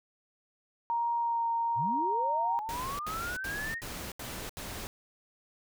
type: tone with vibrato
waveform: sine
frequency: 932.3 Hz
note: A#5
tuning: in tune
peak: -27 dBFS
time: 0.9-2.59 s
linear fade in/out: 0 ms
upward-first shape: sine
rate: 1.2 Hz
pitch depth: 12 cents each way
type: linear sweep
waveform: sine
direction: up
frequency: 92.5 to 1894 Hz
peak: -34 dBFS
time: 1.75-3.82 s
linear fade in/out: 50 ms
type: noise bursts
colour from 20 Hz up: pink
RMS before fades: -40 dBFS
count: 6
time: 2.69-4.87 s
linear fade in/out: 0 ms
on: 300 ms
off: 76 ms
effects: none